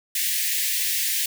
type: high-pass noise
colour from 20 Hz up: white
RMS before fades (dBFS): -24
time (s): 0.15-1.26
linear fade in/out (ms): 5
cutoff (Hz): 1700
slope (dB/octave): 96
effects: none